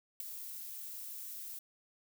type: noise with ADSR envelope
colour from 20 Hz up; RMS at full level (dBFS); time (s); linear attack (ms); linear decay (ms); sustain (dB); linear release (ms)
violet; -34; 0.2-1.59; 5; 4; -11; 4
effects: none